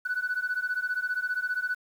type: beating tone pair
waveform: sine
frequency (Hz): 1480 / 1495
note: F#6 / F#6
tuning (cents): 0 / +17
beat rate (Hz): 15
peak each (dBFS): -29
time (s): 0.05-1.75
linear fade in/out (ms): 10
effects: tanh soft clip ceiling -22 dBFS + 9-bit